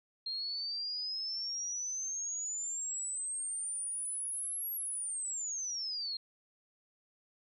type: exponential two-way sweep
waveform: sine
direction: up then down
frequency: 4186 to 11550 to 4186 Hz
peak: -35 dBFS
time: 0.26-6.17 s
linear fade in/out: 5 ms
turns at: 4.74 s
effects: none